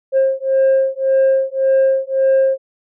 sine beating tone pair, 533 / 534.8 Hz, C5 / C5, +32 / +38 cents, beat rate 1.8 Hz, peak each -13 dBFS, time 0.12-2.58 s, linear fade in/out 50 ms, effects tanh soft clip ceiling -8 dBFS

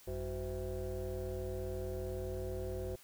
sine tone with frequency modulation, 231.4 Hz, A#3, 13 cents flat, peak -35 dBFS, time 0.07-2.96 s, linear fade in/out 10 ms, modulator 141 Hz, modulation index 2.4, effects tanh soft clip ceiling -34 dBFS + white hiss -60 dBFS RMS until 3.03 s

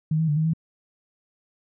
sine tone with pitch steps, 156.4 / 160.8 / 147.9 / 157.6 / 161.6 Hz, D#3 / E3 / D3 / D#3 / E3, +9 / -43 / +13 / +23 / -34 cents, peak -19 dBFS, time 0.11-0.535 s, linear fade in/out 5 ms, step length 85 ms, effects none

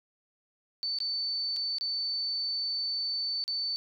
sine tone with dropouts, 4523 Hz, C#8, 34 cents sharp, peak -29 dBFS, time 0.83-3.76 s, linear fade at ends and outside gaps 0 ms, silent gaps 0.987-1.003 / 1.563-1.567 / 1.784-1.81 / 3.44-3.479 s, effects none

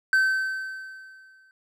triangle tone with exponential decay, 1541 Hz, G6, 30 cents flat, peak -14 dBFS, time 0.13-1.51 s, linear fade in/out 1 ms, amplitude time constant 300 ms, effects none

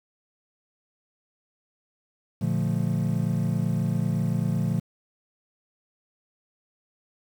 triangle chord, Bb major seventh, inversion none, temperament equal, 116.54 / 146.83 / 174.61 / 220 Hz, Bb2 / D3 / F3 / A3, 0 / 0 / 0 / 0 cents, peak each -26 / -26 / -25 / -29 dBFS, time 2.41-4.8 s, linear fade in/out 10 ms, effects 8-bit

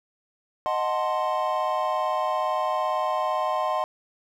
triangle chord, D# diminished seventh, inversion none, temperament equal, 622.3 / 740 / 880 / 1046.5 Hz, D#5 / F#5 / A5 / C6, 0 / 0 / 0 / 0 cents, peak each -26 / -27 / -30 / -25 dBFS, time 0.66-3.84 s, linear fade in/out 0 ms, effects none

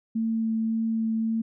sine tone with vibrato, 224 Hz, A3, 31 cents sharp, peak -23 dBFS, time 0.15-1.42 s, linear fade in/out 10 ms, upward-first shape triangle, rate 1.8 Hz, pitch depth 10 cents each way, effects none

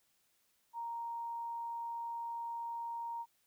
sine tone, 932.3 Hz, A#5, in tune, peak -38 dBFS, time 0.73-3.26 s, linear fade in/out 50 ms, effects white hiss -75 dBFS RMS until 3.46 s

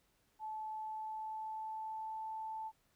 sine tone with pitch glide, 868 to 879.1 Hz, A5 to A5, -24 to -2 cents, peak -40 dBFS, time 0.39-2.72 s, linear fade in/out 50 ms, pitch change +22 cents, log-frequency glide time 0.69-2.26 s, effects pink hiss -75 dBFS RMS until 2.95 s

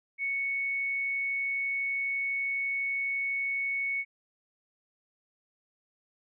sine tone, 2217 Hz, C#7, in tune, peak -28 dBFS, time 0.18-4.05 s, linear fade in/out 50 ms, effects none

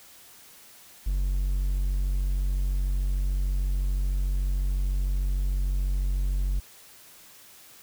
triangle tone, 46.82 Hz, F#1, 21 cents sharp, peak -21 dBFS, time 1.06-6.6 s, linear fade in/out 10 ms, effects white hiss -51 dBFS RMS until 7.82 s

